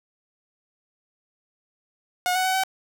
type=tone with pitch steps; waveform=sawtooth; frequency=724 / 744 / 752 / 761 Hz; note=F#5 / F#5 / F#5 / F#5; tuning=-38 / +9 / +28 / +48 cents; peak=-17 dBFS; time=2.26-2.636 s; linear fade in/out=0 ms; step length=94 ms; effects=none